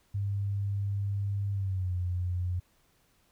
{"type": "tone with pitch glide", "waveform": "sine", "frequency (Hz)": [100, 89.61], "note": ["G2", "F2"], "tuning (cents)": [35, 45], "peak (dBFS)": -28, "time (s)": [0.14, 2.6], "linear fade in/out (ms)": 10, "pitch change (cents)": -190, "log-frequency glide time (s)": [1.52, 1.94], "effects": ["pink hiss -68 dBFS RMS until 3.31 s"]}